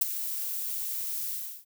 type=noise with ADSR envelope; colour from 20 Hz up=violet; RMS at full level=-21 dBFS; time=0.01-1.65 s; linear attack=9 ms; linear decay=16 ms; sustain=-12 dB; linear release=340 ms; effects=none